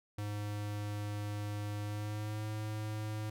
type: tone with pitch glide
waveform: square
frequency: 103.83 to 107.43 Hz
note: G#2 to A2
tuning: 0 to -41 cents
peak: -37 dBFS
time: 0.18-3.3 s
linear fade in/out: 5 ms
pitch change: +59 cents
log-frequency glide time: 1.83-2.46 s
effects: none